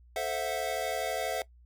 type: chord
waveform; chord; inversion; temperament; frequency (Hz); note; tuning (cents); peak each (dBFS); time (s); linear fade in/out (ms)
square; F# half-diminished seventh; first; equal with one note detuned; 440 / 523.3 / 659.3 / 731.5; A4 / C5 / E5 / F#5; 0 / 0 / 0 / -20; -39 / -38 / -34 / -36; 0.16-1.42; 2
effects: noise-tail reverb RT60 0.1 s tail -19 dB re dry + added 60 Hz sine -54 dBFS peak until 1.65 s